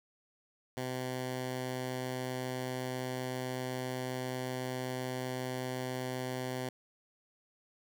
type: tone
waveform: 10% pulse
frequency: 127.8 Hz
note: C3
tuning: 40 cents flat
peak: -27 dBFS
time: 0.77-6.69 s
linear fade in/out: 2 ms
effects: none